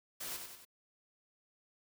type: noise with echo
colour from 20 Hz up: white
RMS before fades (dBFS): -42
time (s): 0.2-0.37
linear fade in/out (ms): 10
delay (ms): 94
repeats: 3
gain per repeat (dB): -5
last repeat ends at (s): 0.652
effects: none